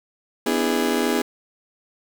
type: chord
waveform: 35% pulse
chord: E dominant seventh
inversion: second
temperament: just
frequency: 247.2 / 296.7 / 329.6 / 412 Hz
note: B3 / D4 / E4 / G#4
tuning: +2 / +18 / 0 / -14 cents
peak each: -22 / -25 / -25 / -22 dBFS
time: 0.46-1.22 s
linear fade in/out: 5 ms
effects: 7-bit